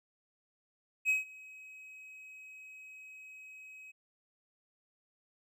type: tone with ADSR envelope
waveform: triangle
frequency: 2543 Hz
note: D#7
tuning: 37 cents sharp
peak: -23 dBFS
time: 1.05-3.92 s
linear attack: 43 ms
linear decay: 150 ms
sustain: -24 dB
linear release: 16 ms
effects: none